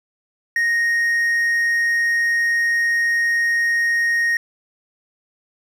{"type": "tone", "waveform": "triangle", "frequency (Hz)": 1864.7, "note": "A#6", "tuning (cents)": 0, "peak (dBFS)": -14, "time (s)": [0.56, 4.37], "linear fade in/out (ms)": 2, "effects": []}